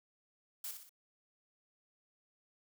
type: noise with echo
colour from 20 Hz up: blue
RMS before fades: -42 dBFS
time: 0.64-0.71 s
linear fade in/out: 2 ms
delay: 61 ms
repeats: 3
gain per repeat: -6 dB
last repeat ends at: 0.893 s
effects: none